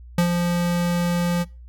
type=tone with ADSR envelope; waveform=square; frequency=174.1 Hz; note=F3; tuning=5 cents flat; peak=-15 dBFS; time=0.18-1.45 s; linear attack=4 ms; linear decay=89 ms; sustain=-5 dB; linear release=34 ms; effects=noise-tail reverb RT60 0.3 s tail -22 dB re dry + added 60 Hz sine -39 dBFS peak until 1.68 s